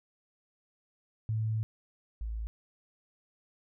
sine tone pair in turn, 110 / 55 Hz, A2 / A1, 0 / 0 cents, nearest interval octave, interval 1200 cents, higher first, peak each -28 / -33 dBFS, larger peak first, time 1.29-1.63 / 2.21-2.47 s, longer first, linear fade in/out 0 ms, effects none

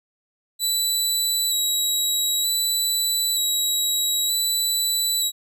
20% pulse tone with vibrato, 3915 Hz, B7, 16 cents flat, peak -14 dBFS, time 0.59-5.32 s, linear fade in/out 50 ms, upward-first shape square, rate 0.54 Hz, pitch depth 23 cents each way, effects none

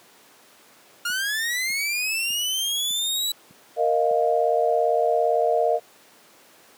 sawtooth linear sweep, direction up, 1396.9 to 3951 Hz, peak -20 dBFS, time 1.05-3.32 s, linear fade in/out 5 ms
click train, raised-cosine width 5 ms, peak -26 dBFS, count 6, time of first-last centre 1.1-4.112 s, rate 1.66 Hz
sine chord, Bb suspended fourth, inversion none, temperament just, 466.2 / 621.6 / 699.2 Hz, Bb4 / Eb5 / F5, 0 / -2 / +2 cents, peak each -22 dBFS, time 3.76-5.8 s, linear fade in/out 50 ms
effects pink hiss -52 dBFS RMS until 6.77 s + high-pass 300 Hz 12 dB/octave

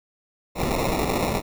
white noise with sample-and-hold, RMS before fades -24 dBFS, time 0.55-1.42 s, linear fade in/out 50 ms, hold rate 1575 Hz, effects none

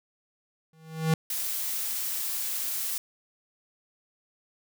square tone with exponential growth, 159.8 Hz, D#3, 47 cents sharp, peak -19 dBFS, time 0.73-1.14 s, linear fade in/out 2 ms, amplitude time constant 87 ms
blue noise, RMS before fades -31 dBFS, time 1.3-2.98 s, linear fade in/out 2 ms
effects none

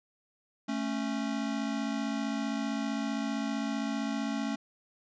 square tone pair together, 220 / 275.4 Hz, A3 / C#4, 0 / -11 cents, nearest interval major third, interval 389 cents, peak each -34 / -34 dBFS, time 0.68-4.56 s, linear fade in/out 10 ms, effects resampled to 16000 Hz

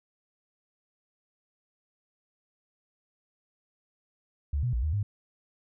sine tone with pitch steps, 71.7 / 122.8 / 59.3 / 76.8 / 102.5 Hz, D2 / B2 / A#1 / D#2 / G#2, -41 / -9 / +30 / -22 / -22 cents, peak -25 dBFS, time 4.53-5.03 s, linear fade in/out 5 ms, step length 100 ms, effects none

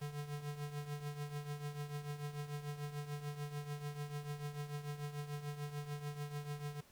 square tone with tremolo, 146.3 Hz, D3, 6 cents flat, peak -39 dBFS, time 0.01-6.81 s, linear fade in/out 10 ms, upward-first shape triangle, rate 6.8 Hz, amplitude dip 75%, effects pink hiss -65 dBFS RMS until 6.91 s

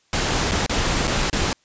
pink noise with dropouts, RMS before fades -21 dBFS, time 0.13-1.53 s, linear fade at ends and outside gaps 1 ms, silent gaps 0.512-0.518 / 0.663-0.695 / 1.072-1.077 / 1.299-1.329 s, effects white hiss -62 dBFS RMS until 1.64 s + resampled to 16000 Hz

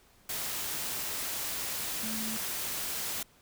sine tone in noise, 220 Hz, A3, in tune, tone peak -37 dBFS, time 2.03-2.37 s, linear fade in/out 5 ms, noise white, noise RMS -35 dBFS, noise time 0.29-3.23 s, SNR -5 dB, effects pink hiss -62 dBFS RMS until 3.41 s

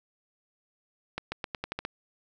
accelerating click train, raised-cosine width 0.3 ms, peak -16 dBFS, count 8, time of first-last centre 1.18-1.851 s, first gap 140 ms, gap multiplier 0.87, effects none

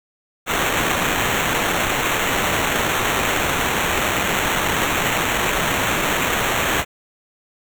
violet noise with sample-and-hold, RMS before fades -20 dBFS, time 0.46-6.85 s, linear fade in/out 50 ms, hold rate 4900 Hz, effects none

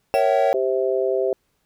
triangle chord, A# diminished seventh, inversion none, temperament equal with one note detuned, 466.2 / 554.4 / 659.3 / 765.2 Hz, A#4 / C#5 / E5 / G5, 0 / 0 / 0 / -42 cents, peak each -22 / -17 / -20 / -19 dBFS, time 0.14-0.53 s, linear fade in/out 0 ms
35% pulse tone with exponential decay, 2684 Hz, E7, 31 cents sharp, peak -24 dBFS, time 0.14-0.31 s, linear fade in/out 2 ms, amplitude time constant 35 ms
harmonic tone, 130.81 Hz, C3, in tune, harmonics 3 / 4 / 5, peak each -21 / -23 / -25 dBFS, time 0.54-1.33 s, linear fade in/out 2 ms
effects pink hiss -69 dBFS RMS until 1.65 s

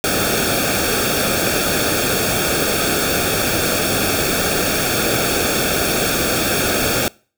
pink noise with comb filter, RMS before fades -18 dBFS, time 0.04-7.08 s, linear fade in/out 0 ms, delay 1 ms, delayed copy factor -0.8, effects noise-tail reverb RT60 0.4 s tail -24 dB re dry

